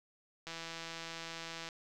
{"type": "click train", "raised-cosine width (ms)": 0.2, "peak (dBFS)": -26, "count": 202, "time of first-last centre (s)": [0.47, 1.688], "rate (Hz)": 165, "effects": []}